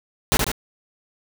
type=noise with echo; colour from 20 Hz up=pink; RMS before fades=-17 dBFS; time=0.32-0.37 s; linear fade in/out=0 ms; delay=73 ms; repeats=2; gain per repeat=-4 dB; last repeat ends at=0.516 s; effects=none